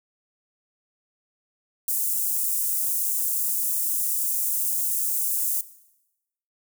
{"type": "high-pass noise", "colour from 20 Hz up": "white", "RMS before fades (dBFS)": -25, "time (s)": [1.88, 5.61], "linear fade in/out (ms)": 2, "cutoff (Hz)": 7900, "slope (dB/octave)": 24, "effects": ["noise-tail reverb RT60 0.9 s tail -17 dB re dry"]}